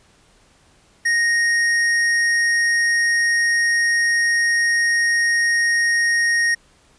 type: tone with tanh clipping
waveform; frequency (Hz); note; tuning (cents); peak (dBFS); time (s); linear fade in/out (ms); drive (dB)
sine; 1864.7; A#6; 0; -17; 1.05-6.55; 10; 16
effects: pink hiss -55 dBFS RMS until 6.98 s + resampled to 22050 Hz